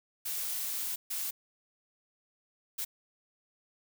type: noise bursts at uneven times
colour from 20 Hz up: blue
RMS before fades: -35 dBFS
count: 3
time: 0.25-0.96 / 1.1-1.31 / 2.78-2.85 s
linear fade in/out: 10 ms
effects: none